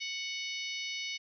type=harmonic tone; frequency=740 Hz; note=F#5; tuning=in tune; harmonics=3 / 4 / 5 / 6 / 7 / 8; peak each=-39 / -41 / -43 / -45 / -46 / -47 dBFS; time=0-1.18 s; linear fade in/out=20 ms; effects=none